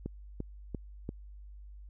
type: click train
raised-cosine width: 3 ms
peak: -23 dBFS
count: 4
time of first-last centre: 0.06-1.091 s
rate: 2.91 Hz
effects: added 50 Hz sine -46 dBFS peak until 1.89 s